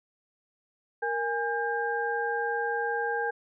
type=tone cluster; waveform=sine; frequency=465.5 / 823 / 1598 Hz; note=A#4 / G#5 / G6; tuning=-2 / -16 / +33 cents; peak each=-31 dBFS; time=1.02-3.31 s; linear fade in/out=10 ms; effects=none